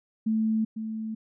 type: tone with echo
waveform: sine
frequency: 220 Hz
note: A3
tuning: in tune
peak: -22 dBFS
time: 0.26-0.65 s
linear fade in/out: 10 ms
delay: 500 ms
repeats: 1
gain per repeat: -8 dB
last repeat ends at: 1.15 s
effects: none